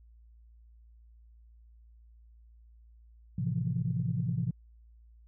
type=chord; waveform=sine; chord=F major seventh; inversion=first; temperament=equal; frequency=110 / 130.81 / 164.81 / 174.61 Hz; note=A2 / C3 / E3 / F3; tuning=0 / 0 / 0 / 0 cents; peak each=-34 / -32 / -34 / -35 dBFS; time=3.38-4.51 s; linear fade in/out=5 ms; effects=tanh soft clip ceiling -18 dBFS + added 57 Hz sine -54 dBFS peak until 5.27 s